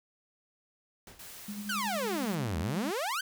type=noise with exponential decay; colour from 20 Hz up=pink; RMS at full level=-47 dBFS; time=1.07-1.46 s; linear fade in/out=2 ms; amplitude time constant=83 ms
type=noise; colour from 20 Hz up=white; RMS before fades=-47 dBFS; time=1.19-2.35 s; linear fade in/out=5 ms
type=tone with tremolo; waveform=sine; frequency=206 Hz; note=G#3; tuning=14 cents flat; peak=-35 dBFS; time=1.48-2.91 s; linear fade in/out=5 ms; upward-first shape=sine; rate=11 Hz; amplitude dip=50%
type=exponential two-way sweep; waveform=sawtooth; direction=down then up; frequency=1606 to 75.2 to 1606 Hz; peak=-27 dBFS; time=1.69-3.21 s; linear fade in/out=5 ms; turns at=2.59 s
effects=none